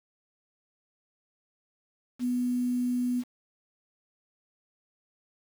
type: tone with quantisation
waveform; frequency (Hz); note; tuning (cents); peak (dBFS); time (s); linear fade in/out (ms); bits
sine; 246.9; B3; 0; -25; 2.19-3.24; 50; 8
effects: none